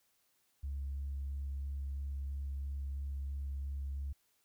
sine tone with vibrato, 69.3 Hz, C#2, in tune, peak -35 dBFS, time 0.63-4.13 s, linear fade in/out 10 ms, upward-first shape square, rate 3 Hz, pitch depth 9 cents each way, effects tanh soft clip ceiling -33 dBFS + white hiss -75 dBFS RMS until 4.44 s

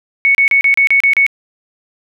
sine tone bursts, 2217 Hz, C#7, in tune, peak -7 dBFS, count 8, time 0.25-1.265 s, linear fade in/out 0 ms, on 98 ms, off 33 ms, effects none

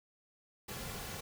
pink noise with comb filter, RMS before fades -43 dBFS, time 0.68-1.21 s, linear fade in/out 10 ms, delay 3.2 ms, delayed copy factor -0.5, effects none

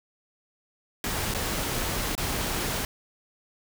pink noise with dropouts, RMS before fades -29 dBFS, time 1.04-2.85 s, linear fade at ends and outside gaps 1 ms, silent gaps 1.339-1.347 / 2.152-2.178 s, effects none

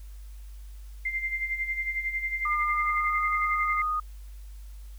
sine tone with tremolo, 2093 Hz, C7, in tune, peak -25 dBFS, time 1.05-3.82 s, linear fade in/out 5 ms, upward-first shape sine, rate 11 Hz, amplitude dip 65%
sine tone with pitch glide, 1206 to 1235.6 Hz, D6 to D#6, +46 to -12 cents, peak -25 dBFS, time 2.45-4 s, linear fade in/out 5 ms, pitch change +42 cents, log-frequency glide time 2.67-3.25 s
effects added 50 Hz sine -40 dBFS peak until 4.98 s + white hiss -60 dBFS RMS until 4.98 s

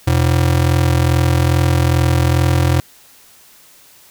square ring-modulated tone, 106.5 Hz, G#2, 44 cents sharp, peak -9 dBFS, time 0.07-2.8 s, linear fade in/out 0 ms, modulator 21.2 Hz, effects white hiss -46 dBFS RMS until 4.1 s

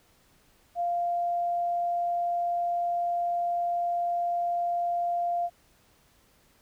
sine tone, 696 Hz, F5, 6 cents flat, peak -25 dBFS, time 0.75-5.5 s, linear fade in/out 50 ms, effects pink hiss -63 dBFS RMS until 6.61 s

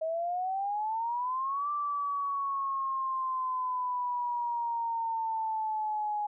sine exponential two-way sweep, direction up then down, 633 to 1174.7 to 831 Hz, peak -29 dBFS, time 0.01-6.27 s, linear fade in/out 10 ms, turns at 1.7 s, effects none

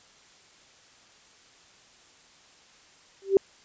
sine tone with exponential growth, 390 Hz, G4, 9 cents flat, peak -11 dBFS, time 3.22-3.37 s, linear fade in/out 1 ms, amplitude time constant 31 ms, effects white hiss -56 dBFS RMS until 3.64 s + resampled to 16000 Hz

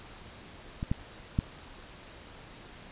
clicks, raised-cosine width 5 ms, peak -20 / -15 / -13 dBFS, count 3, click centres 0.829 / 0.915 / 1.389 s, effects pink hiss -49 dBFS RMS until 2.91 s + resampled to 8000 Hz

